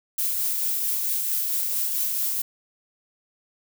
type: noise with tremolo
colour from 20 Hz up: violet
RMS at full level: -24 dBFS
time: 0.18-2.42 s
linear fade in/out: 5 ms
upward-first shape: triangle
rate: 4.5 Hz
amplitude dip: 30%
effects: none